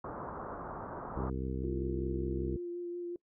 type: low-pass noise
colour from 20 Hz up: white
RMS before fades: -42 dBFS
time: 0.04-1.3 s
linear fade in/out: 5 ms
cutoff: 1300 Hz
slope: 48 dB/octave
type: harmonic tone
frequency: 65.1 Hz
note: C2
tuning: 8 cents flat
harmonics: 1 / 2 / 3 / 4 / 5 / 6 / 7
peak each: -37 / -40 / -42 / -43 / -44 / -45 / -45 dBFS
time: 1.16-2.57 s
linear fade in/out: 5 ms
type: tone with vibrato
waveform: sine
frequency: 349.2 Hz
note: F4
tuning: in tune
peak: -36 dBFS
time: 1.64-3.16 s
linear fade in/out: 2 ms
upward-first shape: sine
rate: 5.4 Hz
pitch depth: 14 cents each way
effects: noise-tail reverb RT60 0.1 s tail -23 dB re dry